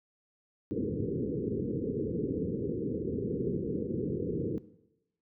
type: low-pass noise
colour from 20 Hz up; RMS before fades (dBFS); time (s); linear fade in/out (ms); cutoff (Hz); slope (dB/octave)
white; -32; 0.71-4.58; 0; 480; 96
effects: noise-tail reverb RT60 0.9 s tail -17 dB re dry + high-pass 100 Hz 12 dB/octave